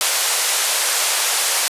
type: band-pass noise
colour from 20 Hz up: white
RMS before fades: -19 dBFS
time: 0.01-1.68 s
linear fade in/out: 0 ms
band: 500 to 11000 Hz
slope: 24 dB/octave
effects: resampled to 32000 Hz